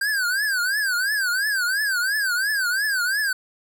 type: tone with vibrato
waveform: square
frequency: 1568 Hz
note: G6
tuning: in tune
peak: -21 dBFS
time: 0.01-3.33 s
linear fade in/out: 5 ms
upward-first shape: triangle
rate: 2.9 Hz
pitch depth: 200 cents each way
effects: none